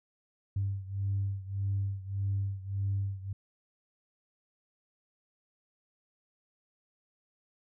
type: beating tone pair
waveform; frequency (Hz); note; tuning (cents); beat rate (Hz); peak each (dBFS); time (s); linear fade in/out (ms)
sine; 98 / 99.7; G2 / G2; 0 / +30; 1.7; -31 / -34; 0.56-3.33; 5
effects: tanh soft clip ceiling -23 dBFS